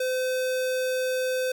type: tone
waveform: square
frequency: 512 Hz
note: C5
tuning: 38 cents flat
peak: -25 dBFS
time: 0-1.52 s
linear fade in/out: 5 ms
effects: none